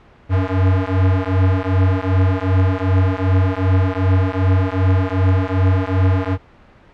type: beating tone pair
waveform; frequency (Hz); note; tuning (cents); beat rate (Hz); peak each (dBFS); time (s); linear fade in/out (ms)
square; 92.5 / 95.1; F#2 / F#2; 0 / +48; 2.6; -17; 0.29-6.38; 50
effects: pink hiss -47 dBFS RMS until 6.93 s + low-pass 2000 Hz 12 dB/octave